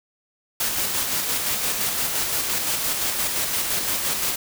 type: noise with tremolo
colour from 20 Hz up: white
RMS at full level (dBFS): -23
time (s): 0.6-4.36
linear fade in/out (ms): 5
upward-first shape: square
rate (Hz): 5.8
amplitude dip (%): 30
effects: none